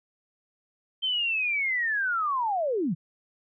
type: linear sweep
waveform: sine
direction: down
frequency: 3136 to 137 Hz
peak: -24 dBFS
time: 1.02-2.95 s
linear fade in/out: 20 ms
effects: none